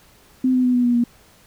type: tone with pitch steps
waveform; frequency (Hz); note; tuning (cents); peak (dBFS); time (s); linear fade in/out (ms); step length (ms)
sine; 257.5 / 253.5 / 249.6 / 245.7 / 241.9 / 238.2; C4 / B3 / B3 / B3 / B3 / A#3; -28 / +45 / +19 / -9 / -36 / +38; -14; 0.44-1.04; 5; 100
effects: pink hiss -52 dBFS RMS until 1.46 s